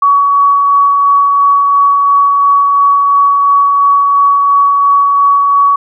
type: tone with tremolo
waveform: sine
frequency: 1128 Hz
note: C#6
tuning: 30 cents sharp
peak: -4 dBFS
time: 0.02-5.76 s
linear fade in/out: 5 ms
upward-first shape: sine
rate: 2.9 Hz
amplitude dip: 25%
effects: none